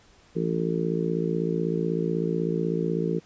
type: harmonic tone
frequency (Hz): 56.1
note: A1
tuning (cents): +34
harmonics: 3 / 4 / 5 / 6 / 7 / 8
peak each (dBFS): -27 / -35 / -34 / -32 / -31 / -30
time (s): 0.35-3.2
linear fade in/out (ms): 20
effects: pink hiss -57 dBFS RMS until 3.25 s + resampled to 16000 Hz